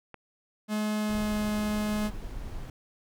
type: click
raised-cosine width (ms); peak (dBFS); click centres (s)
0.5; -28; 0.143
type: tone with pitch glide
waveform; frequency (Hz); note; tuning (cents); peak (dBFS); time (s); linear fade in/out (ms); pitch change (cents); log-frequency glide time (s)
45% pulse; 212.6 to 211.1; G#3 to G#3; +41 to +29; -27; 0.68-2.11; 50; -12; 0.98-1.39
type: noise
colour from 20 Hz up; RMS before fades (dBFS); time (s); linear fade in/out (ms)
brown; -38; 1.09-2.7; 2
effects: none